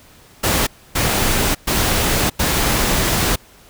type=noise bursts at uneven times; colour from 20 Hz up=pink; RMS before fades=-17 dBFS; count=4; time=0.43-0.67 / 0.95-1.55 / 1.67-2.3 / 2.39-3.36 s; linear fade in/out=10 ms; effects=pink hiss -47 dBFS RMS until 3.69 s